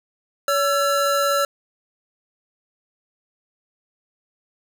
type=tone pair together; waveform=square; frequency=565.1 / 1344 Hz; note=C#5 / E6; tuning=+33 / +33 cents; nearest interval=octave + minor third; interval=1500 cents; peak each=-21 dBFS; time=0.48-1.45 s; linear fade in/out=2 ms; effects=9-bit